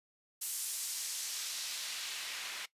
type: noise with band-pass filter sweep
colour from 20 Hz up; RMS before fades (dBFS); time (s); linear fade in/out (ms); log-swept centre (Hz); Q
white; -40; 0.41-2.66; 10; 9700 to 2200; 0.9
effects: noise-tail reverb RT60 0.1 s tail -18 dB re dry + resampled to 32000 Hz